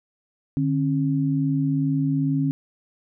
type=tone pair together; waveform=sine; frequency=149.3 / 271.6 Hz; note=D3 / C#4; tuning=+29 / -35 cents; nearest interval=minor seventh; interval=1036 cents; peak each=-22 dBFS; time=0.57-2.51 s; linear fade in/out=0 ms; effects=none